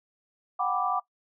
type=chord; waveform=sine; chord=G major seventh; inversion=third; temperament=equal with one note detuned; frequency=732.8 / 784 / 987.8 / 1174.7 Hz; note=F#5 / G5 / B5 / D6; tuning=-17 / 0 / 0 / 0 cents; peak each=-29 / -32 / -34 / -28 dBFS; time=0.59-1 s; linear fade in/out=10 ms; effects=noise-tail reverb RT60 0.1 s tail -19 dB re dry